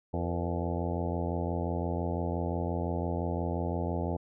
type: harmonic tone with a mistuned harmonic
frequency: 85.8 Hz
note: F2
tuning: 30 cents flat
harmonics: 1 / 2 / 3 / 4 / 5 / 6 / 7 / 8 / 9 / 10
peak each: -33 / -36 / -38 / -39 / -40 / -41 / -41 / -42 / -43 / -43 dBFS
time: 0.13-4.17 s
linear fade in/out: 10 ms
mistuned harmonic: 5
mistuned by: +83 cents
effects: none